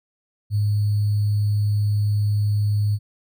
sine tone with sample-and-hold, 103.83 Hz, G#2, in tune, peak -17 dBFS, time 0.5-2.99 s, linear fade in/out 50 ms, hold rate 4410 Hz, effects none

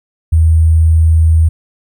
sine tone with sample-and-hold, 80.6 Hz, E2, 38 cents flat, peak -5 dBFS, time 0.32-1.49 s, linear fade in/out 10 ms, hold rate 8820 Hz, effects none

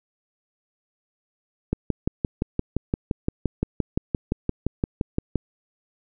click train, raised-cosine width 3 ms, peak -9 dBFS, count 22, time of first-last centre 1.73-5.357 s, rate 5.79 Hz, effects none

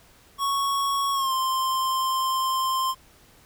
square tone with pitch glide, 1108.7 to 1048.3 Hz, C#6 to C6, 0 to +3 cents, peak -23 dBFS, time 0.38-2.95 s, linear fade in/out 50 ms, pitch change -97 cents, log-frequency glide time 1.13-1.33 s, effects pink hiss -55 dBFS RMS until 3.45 s

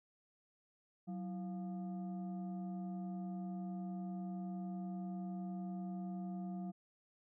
sine tone with frequency modulation, 186.2 Hz, F#3, 11 cents sharp, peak -40 dBFS, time 1.07-6.72 s, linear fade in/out 20 ms, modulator 517 Hz, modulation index 0.52, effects none

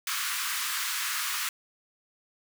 pink high-pass noise, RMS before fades -31 dBFS, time 0.07-1.49 s, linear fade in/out 2 ms, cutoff 1100 Hz, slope 48 dB/octave, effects none

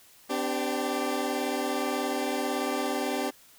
20% pulse chord, C suspended second, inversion none, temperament equal with one note detuned, 255.5 / 293.7 / 392 Hz, C4 / D4 / G4, -41 / 0 / 0 cents, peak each -27 dBFS, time 0.29-3.31 s, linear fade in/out 20 ms, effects white hiss -56 dBFS RMS until 3.58 s

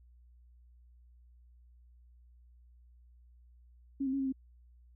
sine tone with pitch steps, 274.3 / 263.2 / 274.7 / 268.4 / 264.3 Hz, C#4 / C4 / C#4 / C4 / C4, -18 / +10 / -16 / +44 / +18 cents, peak -30 dBFS, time 4-4.325 s, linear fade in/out 10 ms, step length 65 ms, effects added 60 Hz sine -57 dBFS peak until 4.95 s

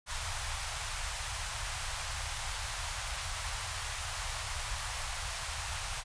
pink band-stop noise, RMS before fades -37 dBFS, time 0.06-6.04 s, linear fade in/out 50 ms, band 100 to 750 Hz, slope 24 dB/octave, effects resampled to 22050 Hz

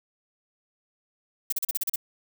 violet noise bursts, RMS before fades -26 dBFS, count 8, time 1.5-1.959 s, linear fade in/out 5 ms, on 25 ms, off 37 ms, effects none

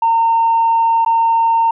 sine tone with dropouts, 914 Hz, A#5, 34 cents flat, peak -9 dBFS, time 0.02-1.71 s, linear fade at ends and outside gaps 5 ms, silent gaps 1.049-1.061 s, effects tanh soft clip ceiling -6 dBFS

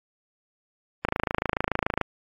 click train, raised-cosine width 0.5 ms, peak -8 dBFS, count 27, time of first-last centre 1.05-2.013 s, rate 27 Hz, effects AAC 32 kbps

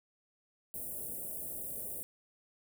white band-stop noise, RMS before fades -41 dBFS, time 0.74-2.03 s, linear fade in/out 0 ms, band 680 to 8800 Hz, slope 48 dB/octave, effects none

